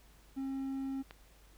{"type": "tone", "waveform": "triangle", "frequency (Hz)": 269.2, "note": "C4", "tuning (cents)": 49, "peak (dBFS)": -33, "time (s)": [0.36, 1.03], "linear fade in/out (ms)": 20}
{"type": "click", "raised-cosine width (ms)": 0.3, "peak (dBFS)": -31, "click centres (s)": 1.109}
{"effects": ["added 50 Hz sine -59 dBFS peak until 1.57 s", "pink hiss -64 dBFS RMS until 1.57 s"]}